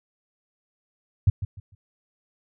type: tone with echo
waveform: sine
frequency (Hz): 98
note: G2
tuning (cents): 0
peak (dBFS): -12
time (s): 1.27-1.3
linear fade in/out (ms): 5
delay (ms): 150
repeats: 3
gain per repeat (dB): -12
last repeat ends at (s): 1.75
effects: none